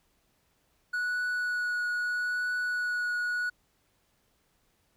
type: tone with vibrato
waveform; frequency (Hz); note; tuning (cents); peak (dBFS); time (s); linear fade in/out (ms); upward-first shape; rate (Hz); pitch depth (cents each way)
triangle; 1467; F#6; -15; -26; 0.93-3.5; 10; triangle; 0.78; 13
effects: pink hiss -71 dBFS RMS until 4.96 s